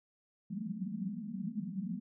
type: band-pass noise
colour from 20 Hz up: white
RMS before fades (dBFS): -39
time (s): 0.5-2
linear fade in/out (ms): 10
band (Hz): 170 to 230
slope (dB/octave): 96
effects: none